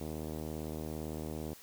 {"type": "tone with low-pass filter", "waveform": "5% pulse", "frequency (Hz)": 77.78, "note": "D#2", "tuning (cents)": 0, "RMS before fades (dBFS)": -40, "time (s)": [0, 1.54], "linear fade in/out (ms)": 10, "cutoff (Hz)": 440, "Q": 0.71, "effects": ["white hiss -55 dBFS RMS until 1.62 s"]}